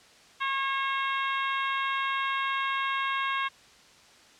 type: harmonic tone with a mistuned harmonic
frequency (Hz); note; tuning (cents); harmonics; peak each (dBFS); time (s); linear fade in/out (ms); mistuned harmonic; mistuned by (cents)
543; C#5; -36; 2 / 3 / 4 / 5 / 6 / 7; -29 / -33 / -35 / -37 / -39 / -40; 0.4-3.49; 20; 7; -26
effects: white hiss -55 dBFS RMS until 4.39 s + low-pass 6000 Hz 12 dB/octave